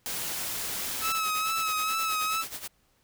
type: noise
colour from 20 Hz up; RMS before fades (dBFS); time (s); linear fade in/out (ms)
white; -33; 0.06-1.12; 0
type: tone with vibrato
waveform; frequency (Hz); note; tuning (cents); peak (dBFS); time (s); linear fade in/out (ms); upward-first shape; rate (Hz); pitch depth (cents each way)
sawtooth; 1289; E6; -39; -23; 1.01-2.45; 50; sine; 2.3; 39
type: noise with tremolo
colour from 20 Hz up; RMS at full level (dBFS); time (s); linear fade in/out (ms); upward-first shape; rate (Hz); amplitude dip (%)
white; -36; 1.14-2.68; 10; sine; 9.4; 75
effects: pink hiss -68 dBFS RMS until 3.03 s